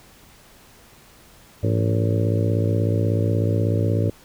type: harmonic tone with a mistuned harmonic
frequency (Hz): 56.4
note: A1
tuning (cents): +44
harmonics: 2 / 3 / 4 / 5 / 6 / 7 / 8 / 9 / 10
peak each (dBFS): -19 / -28 / -31 / -29 / -30 / -33 / -29 / -35 / -31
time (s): 1.63-4.1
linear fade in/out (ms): 5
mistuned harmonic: 2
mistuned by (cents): -140
effects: pink hiss -50 dBFS RMS until 4.24 s